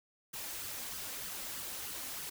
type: noise with flanger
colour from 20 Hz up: white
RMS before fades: -42 dBFS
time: 0.33-2.3 s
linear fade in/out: 10 ms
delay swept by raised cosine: 0.62 to 3.92 ms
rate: 3.2 Hz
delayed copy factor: +0.55
effects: none